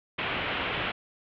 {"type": "low-pass noise", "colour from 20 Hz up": "white", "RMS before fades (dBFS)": -31, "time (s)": [0.18, 0.92], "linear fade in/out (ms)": 10, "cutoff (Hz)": 3200, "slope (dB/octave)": 48, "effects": []}